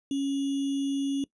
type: tone with sample-and-hold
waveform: sine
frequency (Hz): 276.7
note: C#4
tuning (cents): -3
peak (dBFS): -25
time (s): 0.11-1.24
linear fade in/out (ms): 2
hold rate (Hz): 3150
effects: noise-tail reverb RT60 0.1 s tail -20 dB re dry + resampled to 22050 Hz